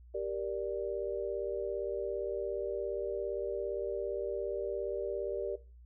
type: chord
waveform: sine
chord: G minor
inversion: none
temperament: equal with one note detuned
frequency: 392 / 469.4 / 587.3 Hz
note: G4 / Bb4 / D5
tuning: 0 / +12 / 0 cents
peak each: -37 / -37 / -37 dBFS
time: 0.14-5.56 s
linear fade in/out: 10 ms
effects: noise-tail reverb RT60 0.3 s tail -17 dB re dry + added 60 Hz sine -52 dBFS peak until 5.85 s